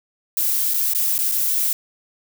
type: noise with dropouts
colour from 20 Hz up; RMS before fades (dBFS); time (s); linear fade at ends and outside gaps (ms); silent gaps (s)
violet; -20; 0.37-1.73; 2; 0.738-0.742 / 0.936-0.948 / 1.181-1.188 / 1.316-1.32
effects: none